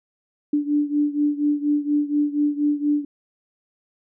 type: beating tone pair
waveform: sine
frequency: 292.2 / 296.4 Hz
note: D4 / D4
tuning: -9 / +16 cents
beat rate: 4.2 Hz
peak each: -20 / -23 dBFS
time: 0.53-3.05 s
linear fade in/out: 5 ms
effects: none